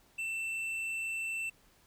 triangle tone with tanh clipping, 2674 Hz, E7, 24 cents sharp, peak -35 dBFS, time 0.18-1.5 s, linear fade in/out 10 ms, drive 11 dB, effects pink hiss -65 dBFS RMS until 1.86 s

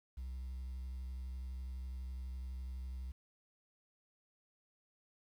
sine tone with vibrato, 64 Hz, C2, 38 cents flat, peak -38 dBFS, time 0.17-3.12 s, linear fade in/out 10 ms, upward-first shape triangle, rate 12 Hz, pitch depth 28 cents each way, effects tanh soft clip ceiling -40 dBFS + 11-bit

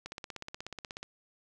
click train, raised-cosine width 0.2 ms, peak -23 dBFS, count 17, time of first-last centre 0.06-1.03 s, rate 16.5 Hz, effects none

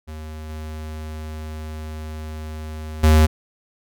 square tone with level steps, 77.78 Hz, D#2, in tune, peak -32 / -30 / -11 dBFS, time 0.07-3.27 s, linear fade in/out 20 ms, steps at 0.49 / 3.03 s, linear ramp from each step 10 ms, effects none

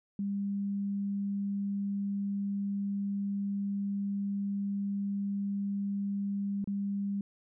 sine tone with dropouts, 200 Hz, G3, 35 cents sharp, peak -30 dBFS, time 0.19-7.21 s, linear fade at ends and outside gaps 2 ms, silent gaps 6.643-6.674 s, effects none

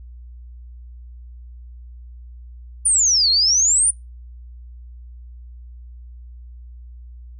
sine exponential two-way sweep, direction down then up, 9560 to 4161 to 9560 Hz, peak -13 dBFS, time 2.85-3.91 s, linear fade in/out 10 ms, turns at 3.3 s, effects noise-tail reverb RT60 0.2 s tail -22 dB re dry + added 60 Hz sine -36 dBFS peak until 7.39 s

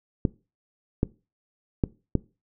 clicks, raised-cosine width 3 ms, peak -8 dBFS, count 4, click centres 0.252 / 1.031 / 1.838 / 2.153 s, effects noise-tail reverb RT60 0.3 s tail -21 dB re dry

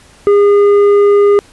sine tone with tanh clipping, 407 Hz, G#4, 35 cents flat, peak -6 dBFS, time 0.27-1.39 s, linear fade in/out 0 ms, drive 7 dB, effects pink hiss -43 dBFS RMS until 1.52 s + resampled to 24000 Hz

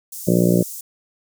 pink high-pass noise, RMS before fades -33 dBFS, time 0.12-0.81 s, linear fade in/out 5 ms, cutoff 6800 Hz, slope 24 dB/octave
harmonic tone, 59.2 Hz, A#1, 27 cents sharp, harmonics 2 / 3 / 4 / 5 / 6 / 7 / 8 / 9 / 10, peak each -23 / -16 / -24 / -24 / -21 / -27 / -26 / -26 / -26 dBFS, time 0.27-0.63 s, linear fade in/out 10 ms
effects none

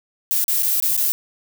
violet noise with dropouts, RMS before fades -19 dBFS, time 0.31-1.12 s, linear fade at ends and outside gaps 0 ms, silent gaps 0.441-0.481 / 0.624-0.631 / 0.801-0.824 / 0.966-0.976 s, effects none

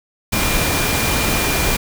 sine tone in noise, 2400 Hz, D7, 37 cents sharp, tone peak -25 dBFS, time 0.32-1.77 s, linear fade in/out 10 ms, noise pink, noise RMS -18 dBFS, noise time 0.32-1.77 s, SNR -10 dB, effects none

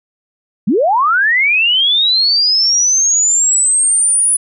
sine linear sweep, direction up, 164.81 to 9956 Hz, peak -9 dBFS, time 0.67-4.37 s, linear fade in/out 10 ms, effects none

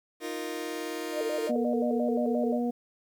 sawtooth chord, Eb suspended second, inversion none, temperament just, 311.1 / 350 / 466.7 Hz, Eb4 / F4 / Bb4, 0 / +4 / +2 cents, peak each -33 dBFS, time 0.2-1.52 s, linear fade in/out 50 ms
sine tone with vibrato, 523.3 Hz, C5, in tune, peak -29 dBFS, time 1.12-2.6 s, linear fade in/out 50 ms, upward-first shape square, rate 5.7 Hz, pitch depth 260 cents each way
harmonic tone, 240.6 Hz, B3, 45 cents flat, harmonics 1 / 2 / 3, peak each -27 / -33 / -37 dBFS, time 1.49-2.71 s, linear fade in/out 10 ms
effects 10-bit

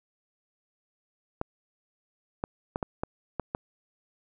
clicks, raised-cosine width 1 ms, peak -15 dBFS, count 7, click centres 1.414 / 2.439 / 2.759 / 2.828 / 3.035 / 3.397 / 3.549 s, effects none

